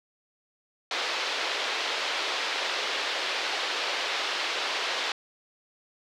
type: band-pass noise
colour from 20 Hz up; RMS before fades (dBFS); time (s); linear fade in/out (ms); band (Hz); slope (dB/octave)
white; -30; 0.91-5.12; 2; 380 to 4300; 24
effects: none